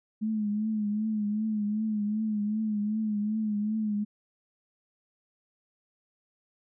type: tone with vibrato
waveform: sine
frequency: 212.8 Hz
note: G#3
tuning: 42 cents sharp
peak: -26 dBFS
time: 0.21-4.05 s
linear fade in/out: 20 ms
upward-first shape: triangle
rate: 2.6 Hz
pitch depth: 67 cents each way
effects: none